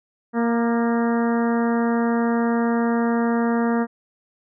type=harmonic tone with a mistuned harmonic; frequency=233.1 Hz; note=A#3; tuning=in tune; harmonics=1 / 2 / 3 / 4 / 5 / 6 / 7 / 8; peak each=-19 / -25 / -29 / -31 / -33 / -35 / -36 / -37 dBFS; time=0.33-3.87 s; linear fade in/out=50 ms; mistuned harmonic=5; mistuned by=+28 cents; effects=none